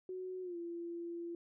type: tone with pitch glide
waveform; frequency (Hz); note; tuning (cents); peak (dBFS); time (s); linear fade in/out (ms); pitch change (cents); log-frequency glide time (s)
sine; 370 to 341.3; F#4 to F4; 0 to -40; -40; 0.09-1.35; 2; -140; 0.42-0.57
effects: none